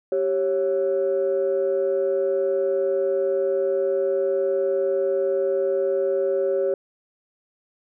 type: tone pair together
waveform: sine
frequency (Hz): 389.5 / 550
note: G4 / C#5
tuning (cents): -11 / -14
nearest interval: tritone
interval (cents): 597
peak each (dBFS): -21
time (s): 0.12-6.74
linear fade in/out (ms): 2
effects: tanh soft clip ceiling -14 dBFS